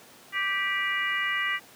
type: harmonic tone with a mistuned harmonic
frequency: 392 Hz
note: G4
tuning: in tune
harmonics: 3 / 4 / 5 / 6 / 7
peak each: -33 / -36 / -27 / -34 / -35 dBFS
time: 0.32-1.6 s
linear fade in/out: 50 ms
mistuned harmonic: 7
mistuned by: +79 cents
effects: pink hiss -51 dBFS RMS until 1.75 s + high-pass 200 Hz 12 dB/octave